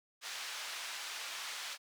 white band-pass noise, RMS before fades -43 dBFS, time 0.21-1.78 s, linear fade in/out 50 ms, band 920 to 4900 Hz, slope 12 dB/octave, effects none

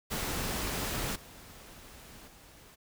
pink noise with level steps, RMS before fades -34 / -51 / -55 dBFS, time 0.1-2.76 s, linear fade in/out 20 ms, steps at 1.15 / 2.27 s, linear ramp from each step 10 ms, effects none

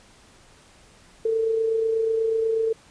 sine tone with amplitude modulation, 448 Hz, A4, 31 cents sharp, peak -18 dBFS, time 1.25-2.73 s, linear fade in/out 5 ms, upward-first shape sine, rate 28.2 Hz, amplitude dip 40%, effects pink hiss -53 dBFS RMS until 2.9 s + resampled to 22050 Hz

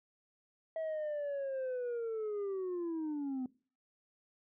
sine linear sweep, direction down, 649 to 250.6 Hz, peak -32 dBFS, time 0.76-3.46 s, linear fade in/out 2 ms, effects noise-tail reverb RT60 0.4 s tail -22 dB re dry + tanh soft clip ceiling -34 dBFS

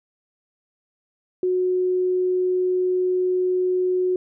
sine tone, 366.2 Hz, F#4, 18 cents flat, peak -18 dBFS, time 1.43-4.16 s, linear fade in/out 2 ms, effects none

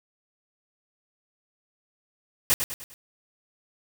white noise with echo, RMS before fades -20 dBFS, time 2.5-2.54 s, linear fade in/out 0 ms, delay 100 ms, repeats 4, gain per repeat -7 dB, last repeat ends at 2.94 s, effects none

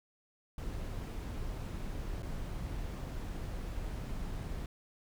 brown noise with dropouts, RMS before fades -39 dBFS, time 0.58-4.66 s, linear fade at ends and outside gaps 2 ms, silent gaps 2.223-2.229 s, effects none

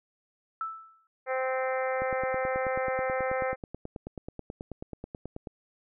sine tone with exponential decay, 1318.5 Hz, E6, in tune, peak -28 dBFS, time 0.61-1.07 s, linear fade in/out 1 ms, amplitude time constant 98 ms
harmonic tone, 260.2 Hz, C4, 9 cents flat, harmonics 2 / 3 / 4 / 5 / 6 / 7 / 8 / 9, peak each -29 / -34 / -42 / -37 / -41 / -40 / -39 / -48 dBFS, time 1.26-3.56 s, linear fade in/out 50 ms
click train, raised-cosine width 2 ms, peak -24 dBFS, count 33, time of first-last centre 2.02-5.472 s, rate 9.27 Hz
effects none

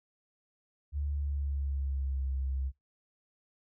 sine tone with pitch glide, 72.2 to 66.59 Hz, D2 to C2, -29 to +31 cents, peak -30 dBFS, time 0.92-2.72 s, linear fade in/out 50 ms, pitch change -140 cents, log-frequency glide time 1.1-2.26 s, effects noise-tail reverb RT60 0.2 s tail -24 dB re dry

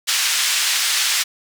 white band-pass noise, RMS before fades -19 dBFS, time 0.07-1.24 s, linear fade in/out 20 ms, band 1700 to 6300 Hz, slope 12 dB/octave, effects none

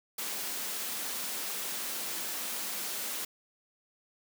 white high-pass noise, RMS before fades -36 dBFS, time 0.18-3.25 s, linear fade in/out 5 ms, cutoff 170 Hz, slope 48 dB/octave, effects none

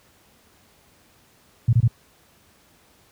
sine tone bursts, 116.54 Hz, A#2, in tune, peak -12 dBFS, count 3, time 1.68-1.877 s, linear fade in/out 5 ms, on 49 ms, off 25 ms, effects pink hiss -57 dBFS RMS until 3.11 s + high-pass 60 Hz 12 dB/octave

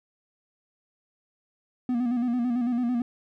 triangle tone with vibrato, 243 Hz, B3, 28 cents flat, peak -21 dBFS, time 1.89-3.02 s, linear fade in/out 2 ms, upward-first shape square, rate 9 Hz, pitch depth 54 cents each way, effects none

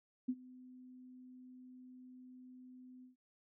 sine tone with ADSR envelope, 253.5 Hz, B3, 45 cents sharp, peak -31 dBFS, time 0.28-3.16 s, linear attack 12 ms, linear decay 52 ms, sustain -22 dB, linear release 130 ms, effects none

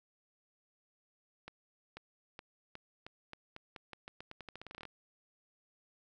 accelerating click train, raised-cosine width 0.3 ms, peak -30 dBFS, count 23, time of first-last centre 1.48-4.853 s, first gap 490 ms, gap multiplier 0.86, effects none

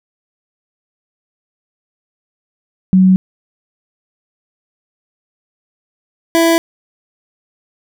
sine / 25% pulse tone pair in turn, 187.1 / 331.9 Hz, F#3 / E4, +20 / +12 cents, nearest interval minor seventh, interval 992 cents, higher second, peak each -5 dBFS, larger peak neither, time 2.93-3.16 / 6.35-6.58 s, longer neither, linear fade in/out 0 ms, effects none

